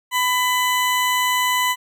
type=tone; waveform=20% pulse; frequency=1000 Hz; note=B5; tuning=21 cents sharp; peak=-12 dBFS; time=0.11-1.76 s; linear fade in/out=50 ms; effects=none